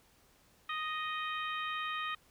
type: harmonic tone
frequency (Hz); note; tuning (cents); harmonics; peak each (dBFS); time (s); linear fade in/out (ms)
622.3; D#5; 0; 2 / 3 / 4 / 5 / 6; -37 / -41 / -43 / -45 / -47; 0.69-2.15; 5
effects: pink hiss -66 dBFS RMS until 2.3 s